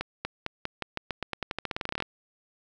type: accelerating click train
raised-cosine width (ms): 0.3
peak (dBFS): -14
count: 23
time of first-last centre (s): 0.01-2.024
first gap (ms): 240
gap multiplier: 0.89
effects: none